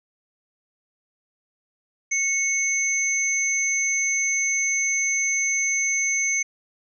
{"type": "tone pair together", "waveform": "sine", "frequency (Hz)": [2200, 6223], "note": ["C#7", "G8"], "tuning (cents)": [-14, -14], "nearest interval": "octave + tritone", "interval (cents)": 1800, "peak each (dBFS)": -23, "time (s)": [2.11, 6.43], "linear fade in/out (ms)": 10, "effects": []}